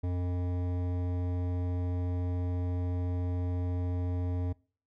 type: tone with hard clipping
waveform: sine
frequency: 89.3 Hz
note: F2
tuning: 39 cents sharp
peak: -31 dBFS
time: 0.03-4.53 s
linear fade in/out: 10 ms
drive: 14 dB
effects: noise-tail reverb RT60 0.4 s tail -23 dB re dry